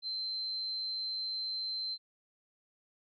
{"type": "tone", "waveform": "sine", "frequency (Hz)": 4103, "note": "C8", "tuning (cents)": -35, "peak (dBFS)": -34, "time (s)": [0.02, 1.98], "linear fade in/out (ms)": 50, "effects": ["AAC 64 kbps"]}